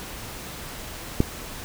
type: click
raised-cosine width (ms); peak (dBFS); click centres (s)
3; -4; 1.204
effects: pink hiss -37 dBFS RMS until 1.64 s